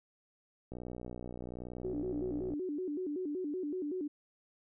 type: click train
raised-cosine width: 2 ms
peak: -30 dBFS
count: 112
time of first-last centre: 0.72-2.537 s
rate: 61.1 Hz
type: tone with vibrato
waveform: sine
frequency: 329.6 Hz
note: E4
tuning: in tune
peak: -34 dBFS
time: 1.84-4.08 s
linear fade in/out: 10 ms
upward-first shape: square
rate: 5.3 Hz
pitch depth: 200 cents each way
effects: none